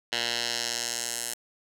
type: tone with band-pass filter sweep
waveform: 10% pulse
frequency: 118.7 Hz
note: A#2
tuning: 32 cents sharp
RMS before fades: -31 dBFS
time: 0.12-1.34 s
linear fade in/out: 5 ms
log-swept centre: 3500 to 9300 Hz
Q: 1.5
effects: none

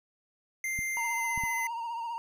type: tone with pitch glide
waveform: square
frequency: 2093 to 2046 Hz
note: C7 to C7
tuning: 0 to -39 cents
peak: -31 dBFS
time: 0.64-1.67 s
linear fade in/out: 2 ms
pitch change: -39 cents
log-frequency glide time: 0.99-1.48 s
type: clicks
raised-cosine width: 5 ms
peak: -28 dBFS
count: 3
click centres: 0.79 / 1.377 / 1.437 s
type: tone with vibrato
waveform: triangle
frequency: 930 Hz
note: A#5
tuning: 4 cents flat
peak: -31 dBFS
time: 0.97-2.18 s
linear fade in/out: 0 ms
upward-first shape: triangle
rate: 15 Hz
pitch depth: 53 cents each way
effects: none

